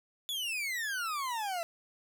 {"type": "exponential sweep", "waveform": "40% pulse", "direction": "down", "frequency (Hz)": [3500, 659.3], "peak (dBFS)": -32, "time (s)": [0.29, 1.63], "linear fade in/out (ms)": 0, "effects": []}